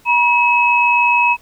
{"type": "tone pair together", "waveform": "sine", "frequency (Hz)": [962, 2571], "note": ["B5", "E7"], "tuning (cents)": [-46, -44], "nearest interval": "octave + perfect fourth", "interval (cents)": 1702, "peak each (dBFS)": -13, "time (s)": [0.05, 1.37], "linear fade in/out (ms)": 50, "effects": ["pink hiss -50 dBFS RMS until 1.41 s"]}